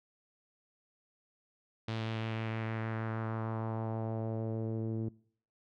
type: tone with low-pass filter sweep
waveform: sawtooth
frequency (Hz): 111.7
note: A2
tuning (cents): +27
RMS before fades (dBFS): -36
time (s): 1.88-5.09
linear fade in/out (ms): 5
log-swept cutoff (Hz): 3900 to 330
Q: 1.9
effects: noise-tail reverb RT60 0.6 s tail -24 dB re dry